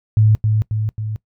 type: tone with echo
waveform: sine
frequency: 108 Hz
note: A2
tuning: 32 cents flat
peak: -9 dBFS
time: 0.17-0.35 s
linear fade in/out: 0 ms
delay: 270 ms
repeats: 3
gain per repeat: -4 dB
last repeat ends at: 1.16 s
effects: noise-tail reverb RT60 0.1 s tail -21 dB re dry